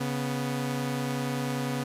sawtooth tone pair together, 138.57 / 246.9 Hz, C#3 / B3, 0 / 0 cents, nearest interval minor seventh, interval 1000 cents, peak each -27 dBFS, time 0-1.84 s, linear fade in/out 10 ms, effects resampled to 32000 Hz + 10-bit

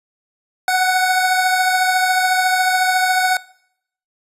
25% pulse beating tone pair, 740 / 754 Hz, F#5 / F#5, 0 / +32 cents, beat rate 14 Hz, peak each -11 / -19 dBFS, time 0.68-3.37 s, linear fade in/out 2 ms, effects noise-tail reverb RT60 0.7 s tail -21 dB re dry + resampled to 32000 Hz

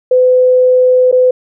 sine tone with dropouts, 506 Hz, B4, 42 cents sharp, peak -5 dBFS, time 0.11-1.31 s, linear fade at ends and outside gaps 5 ms, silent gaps 1.115-1.125 s, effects none

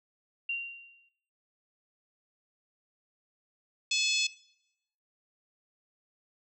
sine tone with exponential decay, 2765 Hz, F7, 18 cents flat, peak -28 dBFS, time 0.49-1.09 s, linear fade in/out 5 ms, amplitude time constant 130 ms
harmonic tone, 860 Hz, A5, 40 cents flat, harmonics 3 / 4 / 5 / 6 / 7 / 8 / 9, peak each -30 / -32 / -34 / -36 / -37 / -38 / -39 dBFS, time 3.91-4.27 s, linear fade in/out 5 ms
effects noise-tail reverb RT60 0.8 s tail -20 dB re dry

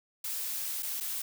blue noise with dropouts, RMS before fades -35 dBFS, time 0.24-1.22 s, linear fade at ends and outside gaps 5 ms, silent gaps 0.825-0.829 / 1.002-1.007 s, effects none

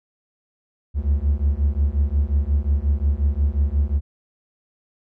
triangle beating tone pair, 68.8 / 74.4 Hz, C#2 / D2, -12 / +23 cents, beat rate 5.6 Hz, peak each -18 dBFS, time 0.94-4.01 s, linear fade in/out 50 ms, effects none

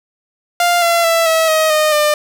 sawtooth tone with pitch steps, 698.5 / 681 / 663.9 / 647.2 / 631 / 615.1 / 599.7 Hz, F5 / F5 / E5 / E5 / D#5 / D#5 / D5, 0 / -44 / +12 / -32 / +24 / -20 / +36 cents, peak -7 dBFS, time 0.6-2.14 s, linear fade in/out 2 ms, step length 220 ms, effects none

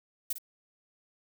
violet noise with echo, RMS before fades -31 dBFS, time 0.3-0.33 s, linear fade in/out 5 ms, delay 54 ms, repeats 1, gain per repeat -10 dB, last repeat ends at 0.384 s, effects none

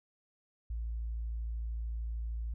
sine tone, 56.6 Hz, A1, 50 cents sharp, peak -33 dBFS, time 0.7-2.54 s, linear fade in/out 5 ms, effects tanh soft clip ceiling -30 dBFS

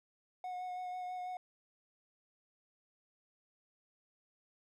triangle tone with vibrato, 729 Hz, F#5, 26 cents flat, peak -37 dBFS, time 0.44-1.37 s, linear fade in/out 2 ms, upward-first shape sine, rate 6.1 Hz, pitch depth 16 cents each way, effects none

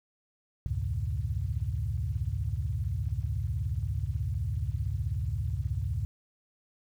sine tone cluster, 66.6 / 82 / 100.6 / 117.2 / 141.2 Hz, C2 / E2 / G2 / A#2 / C#3, +31 / -9 / +45 / +10 / +32 cents, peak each -34 / -34 / -33 / -36 / -39 dBFS, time 0.66-6.05 s, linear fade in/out 0 ms, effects tanh soft clip ceiling -17 dBFS + 10-bit

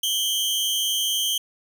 sawtooth tone pair together, 3000 / 3208 Hz, F#7 / G7, +23 / +39 cents, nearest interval minor second, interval 116 cents, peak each -23 / -20 dBFS, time 0.03-1.38 s, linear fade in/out 5 ms, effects none

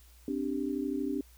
sine chord, C suspended second, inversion none, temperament just, 261.6 / 294.3 / 392.4 Hz, C4 / D4 / G4, 0 / +4 / +2 cents, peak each -34 / -33 / -37 dBFS, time 0.28-1.21 s, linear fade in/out 2 ms, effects added 60 Hz sine -55 dBFS peak until 1.37 s + white hiss -62 dBFS RMS until 1.37 s

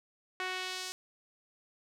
sawtooth tone with band-pass filter sweep, 370.3 Hz, F#4, 1 cent sharp, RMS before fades -38 dBFS, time 0.4-0.92 s, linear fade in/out 0 ms, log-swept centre 1900 to 6100 Hz, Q 1.1, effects none

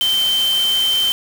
sine tone in noise, 3107 Hz, G7, 16 cents flat, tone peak -14 dBFS, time 0.01-1.12 s, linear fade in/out 0 ms, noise white, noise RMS -27 dBFS, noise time 0.01-1.12 s, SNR +10 dB, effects none

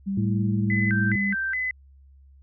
sine tone with pitch glide, 196 to 198.51 Hz, G3 to G3, 0 to +22 cents, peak -24 dBFS, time 0.06-1.35 s, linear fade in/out 20 ms, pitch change +22 cents, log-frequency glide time 0.47-0.54 s
harmonic tone, 109.6 Hz, A2, 6 cents flat, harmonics 1 / 2 / 3, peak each -24 / -30 / -34 dBFS, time 0.17-1.16 s, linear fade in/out 5 ms
sine tone with vibrato, 1776 Hz, A6, 16 cents sharp, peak -24 dBFS, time 0.7-1.71 s, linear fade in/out 2 ms, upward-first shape square, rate 2.4 Hz, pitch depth 220 cents each way
effects added 68 Hz sine -49 dBFS peak until 2.42 s

